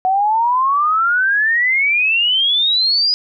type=exponential sweep; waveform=sine; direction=up; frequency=737 to 5000 Hz; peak=-12 dBFS; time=0.05-3.14 s; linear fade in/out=0 ms; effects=none